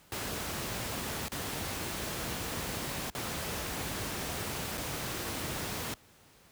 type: noise with dropouts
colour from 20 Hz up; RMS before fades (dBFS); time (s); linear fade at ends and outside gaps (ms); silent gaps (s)
pink; -36; 0.12-5.94; 1; 1.283-1.319 / 3.1-3.15 / 4.774-4.778
effects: pink hiss -60 dBFS RMS until 6.51 s + high-pass 60 Hz 12 dB/octave